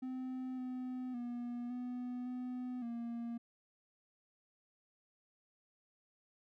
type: tone with pitch steps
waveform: triangle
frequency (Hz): 257.1 / 253.7 / 241.1 / 247.5 / 250.3 / 234.4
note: C4 / B3 / B3 / B3 / B3 / A#3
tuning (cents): -30 / +47 / -41 / +4 / +23 / +10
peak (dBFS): -37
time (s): 0.02-3.38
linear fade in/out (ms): 10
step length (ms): 560
effects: none